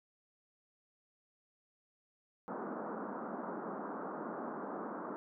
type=band-pass noise; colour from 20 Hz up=pink; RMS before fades=-42 dBFS; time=2.48-5.16 s; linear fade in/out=0 ms; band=190 to 1400 Hz; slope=48 dB/octave; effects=none